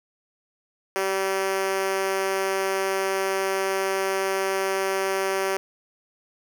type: tone with high-pass filter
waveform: 5% pulse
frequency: 192.6 Hz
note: G3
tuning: 30 cents flat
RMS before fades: -25 dBFS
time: 0.96-5.57 s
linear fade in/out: 0 ms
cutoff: 410 Hz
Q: 3.3
effects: none